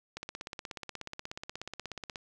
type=click train; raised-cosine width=0.2 ms; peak=-22 dBFS; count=34; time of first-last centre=0.17-2.158 s; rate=16.6 Hz; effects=none